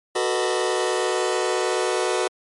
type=chord; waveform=sawtooth; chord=B dominant seventh; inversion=second; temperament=just; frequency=370.4 / 444.5 / 493.9 / 617.4 Hz; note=F#4 / A4 / B4 / D#5; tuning=+2 / +18 / 0 / -14 cents; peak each=-20 / -23 / -22 / -25 dBFS; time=0.15-2.28 s; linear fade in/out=10 ms; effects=MP3 48 kbps